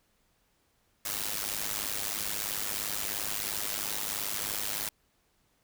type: noise with amplitude modulation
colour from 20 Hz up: white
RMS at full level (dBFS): -30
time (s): 1.05-4.89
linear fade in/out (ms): 5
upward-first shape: sine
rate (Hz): 103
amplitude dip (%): 85
effects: pink hiss -71 dBFS RMS until 5.63 s